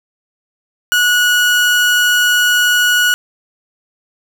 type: tone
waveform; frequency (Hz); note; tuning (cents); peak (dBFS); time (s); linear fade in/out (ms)
30% pulse; 1461; F#6; -22; -7; 0.92-3.14; 0
effects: none